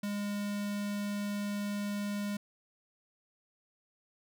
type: tone with notch filter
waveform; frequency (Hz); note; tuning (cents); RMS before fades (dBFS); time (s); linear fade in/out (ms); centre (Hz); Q
square; 204.4; G#3; -27; -35; 0.03-2.37; 5; 790; 1.7
effects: none